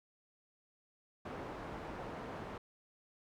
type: low-pass noise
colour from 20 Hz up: white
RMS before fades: -45 dBFS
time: 1.25-2.58 s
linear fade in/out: 5 ms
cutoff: 870 Hz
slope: 12 dB/octave
effects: none